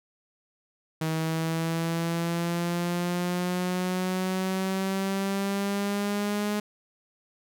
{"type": "exponential sweep", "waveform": "sawtooth", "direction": "up", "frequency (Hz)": [159, 208.9], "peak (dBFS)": -22, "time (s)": [1.01, 6.6], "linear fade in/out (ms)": 5, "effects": []}